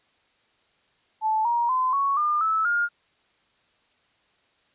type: tone with pitch steps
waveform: sine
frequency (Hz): 872 / 945.4 / 1025.1 / 1111.4 / 1205 / 1306.5 / 1416.6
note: A5 / A#5 / C6 / C#6 / D6 / E6 / F6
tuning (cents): -16 / +24 / -36 / +4 / +44 / -16 / +24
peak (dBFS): -20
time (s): 1.21-2.89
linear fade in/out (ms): 50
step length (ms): 240
effects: white hiss -65 dBFS RMS until 4.74 s + resampled to 8000 Hz